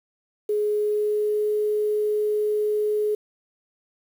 sine tone with pitch glide, 419.4 to 422.1 Hz, G#4 to G#4, +17 to +28 cents, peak -20 dBFS, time 0.49-3.15 s, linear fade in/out 5 ms, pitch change +11 cents, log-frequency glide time 0.76-1.53 s, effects 8-bit

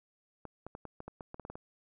clicks, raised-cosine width 1 ms, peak -29 dBFS, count 12, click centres 0.453 / 0.666 / 0.751 / 0.853 / 1.004 / 1.08 / 1.208 / 1.344 / 1.397 / 1.451 / 1.5 / 1.555 s, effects none

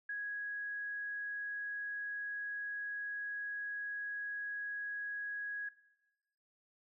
sine tone, 1661.2 Hz, G#6, in tune, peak -37 dBFS, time 0.09-5.69 s, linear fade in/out 5 ms, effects noise-tail reverb RT60 1.0 s tail -18 dB re dry

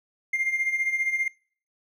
triangle tone with tremolo, 2109 Hz, C7, 13 cents sharp, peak -18 dBFS, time 0.33-1.28 s, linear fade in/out 5 ms, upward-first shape sine, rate 15 Hz, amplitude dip 75%, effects noise-tail reverb RT60 0.5 s tail -25 dB re dry + tanh soft clip ceiling -17 dBFS

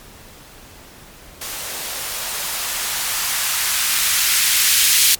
violet noise with band-pass filter sweep, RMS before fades -19 dBFS, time 1.41-5.15 s, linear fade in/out 5 ms, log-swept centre 380 to 2600 Hz, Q 0.93, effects pink hiss -42 dBFS RMS until 5.19 s + MP3 96 kbps

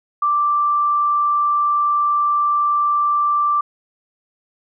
sine tone, 1174.7 Hz, D6, in tune, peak -14 dBFS, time 0.22-3.61 s, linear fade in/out 5 ms, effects none

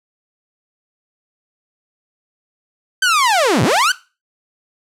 sawtooth linear two-way sweep, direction down then up, 1568 to 98.2 to 1568 Hz, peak -8 dBFS, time 3.02-3.92 s, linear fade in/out 5 ms, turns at 3.63 s, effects noise-tail reverb RT60 0.3 s tail -18 dB re dry + low-pass 10000 Hz 12 dB/octave

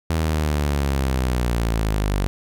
sawtooth linear sweep, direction down, 81.5 to 47.35 Hz, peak -15 dBFS, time 0.1-2.27 s, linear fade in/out 0 ms, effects none

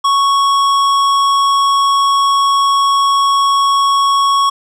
triangle tone with hard clipping, 1108.7 Hz, C#6, in tune, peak -11 dBFS, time 0.04-4.5 s, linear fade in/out 10 ms, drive 16 dB, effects none

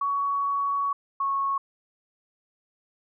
sine tone pair in turn, 1122 / 1101.5 Hz, C#6 / C#6, +21 / -11 cents, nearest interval unison, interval 32 cents, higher first, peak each -23 dBFS, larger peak neither, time 0.01-0.93 / 1.2-1.58 s, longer first, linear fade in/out 5 ms, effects none

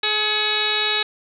harmonic tone with a mistuned harmonic, 423.9 Hz, G#4, 35 cents sharp, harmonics 1 / 2 / 3 / 4 / 5 / 6 / 7 / 8 / 9 / 10, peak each -30 / -31 / -31 / -27 / -29 / -27 / -31 / -30 / -23 / -30 dBFS, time 0.03-1.03 s, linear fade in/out 5 ms, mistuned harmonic 5, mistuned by +70 cents, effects none

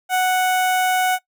sawtooth tone with notch filter, 740 Hz, F#5, in tune, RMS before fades -18 dBFS, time 0.09-1.19 s, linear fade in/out 50 ms, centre 4600 Hz, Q 1.6, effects noise-tail reverb RT60 0.1 s tail -20 dB re dry

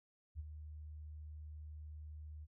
sine tone with ADSR envelope, 76.2 Hz, D#2, 36 cents flat, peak -39 dBFS, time 0.35-2.47 s, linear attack 44 ms, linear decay 27 ms, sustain -8 dB, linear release 38 ms, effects none

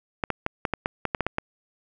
clicks, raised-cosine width 0.5 ms, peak -9 dBFS, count 11, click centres 0.238 / 0.303 / 0.464 / 0.652 / 0.737 / 0.859 / 1.053 / 1.148 / 1.207 / 1.266 / 1.384 s, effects none

